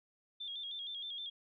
sine tone with vibrato, 3415 Hz, G#7, 48 cents sharp, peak -40 dBFS, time 0.4-1.3 s, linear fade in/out 10 ms, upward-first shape square, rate 6.4 Hz, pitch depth 68 cents each way, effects none

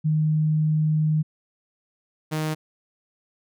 sine / sawtooth tone pair in turn, 154.7 / 155.56 Hz, D#3 / D#3, -10 / 0 cents, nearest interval unison, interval 10 cents, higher second, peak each -18 / -20 dBFS, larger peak first, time 0.04-1.23 / 2.31-2.55 s, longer first, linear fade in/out 20 ms, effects none

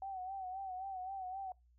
sine tone with vibrato, 758 Hz, F#5, 42 cents sharp, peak -40 dBFS, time 0.02-1.52 s, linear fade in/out 2 ms, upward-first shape sine, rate 3.8 Hz, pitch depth 62 cents each way, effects noise-tail reverb RT60 0.2 s tail -24 dB re dry + added 60 Hz sine -65 dBFS peak until 1.78 s

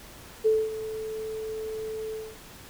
sine tone with ADSR envelope, 437.8 Hz, A4, 9 cents flat, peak -17 dBFS, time 0.44-2.38 s, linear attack 23 ms, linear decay 230 ms, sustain -14 dB, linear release 250 ms, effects pink hiss -47 dBFS RMS until 2.69 s

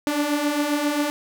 sawtooth beating tone pair, 287.5 / 295 Hz, D4 / D4, -37 / +8 cents, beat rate 7.5 Hz, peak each -23 / -18 dBFS, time 0.07-1.1 s, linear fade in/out 0 ms, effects none

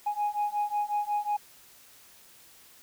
sine beating tone pair, 827 / 832.5 Hz, G#5 / G#5, -8 / +4 cents, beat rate 5.5 Hz, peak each -29 / -28 dBFS, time 0.06-1.37 s, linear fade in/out 10 ms, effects tanh soft clip ceiling -22 dBFS + white hiss -55 dBFS RMS until 2.82 s

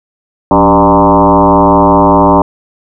sine tone with frequency modulation, 598 Hz, D5, 31 cents sharp, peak -3 dBFS, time 0.51-2.42 s, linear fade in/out 2 ms, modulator 105 Hz, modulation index 4.3, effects none

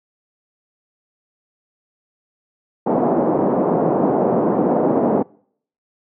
pink band-pass noise, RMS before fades -17 dBFS, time 2.86-5.23 s, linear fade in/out 10 ms, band 200 to 800 Hz, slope 24 dB/octave, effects noise-tail reverb RT60 0.6 s tail -25 dB re dry

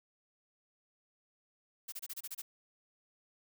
blue noise bursts, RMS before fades -42 dBFS, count 8, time 1.88-2.42 s, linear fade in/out 10 ms, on 43 ms, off 28 ms, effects none

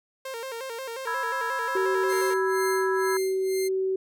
sawtooth tone with vibrato, 493.9 Hz, B4, in tune, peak -29 dBFS, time 0.25-2.34 s, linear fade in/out 5 ms, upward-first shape square, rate 5.6 Hz, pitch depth 120 cents each way
sine chord, E major, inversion second, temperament equal, 987.8 / 1318.5 / 1661.2 Hz, B5 / E6 / G#6, 0 / 0 / 0 cents, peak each -30 / -33 / -31 dBFS, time 1.07-3.17 s, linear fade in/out 2 ms
sine tone, 380 Hz, F#4, 46 cents sharp, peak -23 dBFS, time 1.75-3.96 s, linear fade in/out 5 ms
10% pulse tone with tremolo, 2100 Hz, C7, 6 cents sharp, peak -24 dBFS, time 2.08-3.69 s, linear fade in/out 20 ms, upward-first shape sine, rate 2.1 Hz, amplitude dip 90%
effects none

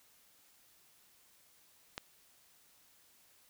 click, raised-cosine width 0.2 ms, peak -21 dBFS, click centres 1.979 s, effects white hiss -66 dBFS RMS until 3.49 s

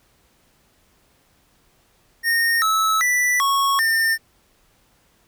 square tone with pitch steps, 1844 / 1302 / 1974 / 1104 / 1806 Hz, A#6 / E6 / B6 / C#6 / A6, -19 / -22 / -1 / -7 / +45 cents, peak -17 dBFS, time 2.23-4.18 s, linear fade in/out 50 ms, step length 390 ms, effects pink hiss -60 dBFS RMS until 5.27 s

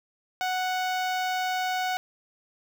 sawtooth tone with notch filter, 740 Hz, F#5, in tune, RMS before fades -28 dBFS, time 0.41-1.97 s, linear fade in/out 0 ms, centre 10000 Hz, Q 0.78, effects none

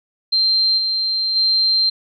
sine tone with level steps, 4150 Hz, C8, 15 cents flat, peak -13 / -17 / -13 dBFS, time 0.32-1.9 s, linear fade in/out 10 ms, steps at 0.77 / 1.35 s, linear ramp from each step 20 ms, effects none

